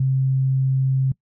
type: tone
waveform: sine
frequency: 132.8 Hz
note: C3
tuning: 26 cents sharp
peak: -16 dBFS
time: 0-1.12 s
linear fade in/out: 5 ms
effects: noise-tail reverb RT60 0.1 s tail -22 dB re dry